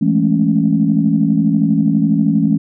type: chord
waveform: sine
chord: A major seventh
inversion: second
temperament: equal with one note detuned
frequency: 165.96 / 207.7 / 220 / 277.2 Hz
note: E3 / G#3 / A3 / C#4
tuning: +12 / 0 / 0 / 0 cents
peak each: -16 dBFS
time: 0.01-2.58 s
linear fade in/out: 10 ms
effects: tanh soft clip ceiling 0 dBFS